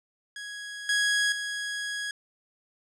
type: tone with level steps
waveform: sawtooth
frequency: 1661.2 Hz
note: G#6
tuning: in tune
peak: -33 / -19 / -27 dBFS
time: 0.36-2.11 s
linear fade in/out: 2 ms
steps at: 0.89 / 1.32 s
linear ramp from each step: 2 ms
effects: resampled to 22050 Hz